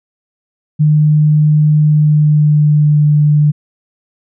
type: tone with pitch glide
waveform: sine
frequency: 151.6 to 149 Hz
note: D#3 to D3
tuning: -45 to +25 cents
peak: -6 dBFS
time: 0.79-3.52 s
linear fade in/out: 20 ms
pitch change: -30 cents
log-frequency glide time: 1.83-3.03 s
effects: none